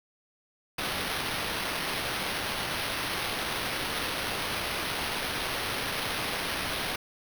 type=noise with sample-and-hold; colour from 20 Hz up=white; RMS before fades=-32 dBFS; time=0.78-6.96 s; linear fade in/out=5 ms; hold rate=7350 Hz; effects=none